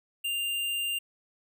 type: tone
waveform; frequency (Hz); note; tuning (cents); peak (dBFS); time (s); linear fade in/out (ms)
square; 2794; F7; 0; -29; 0.24-0.99; 10
effects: none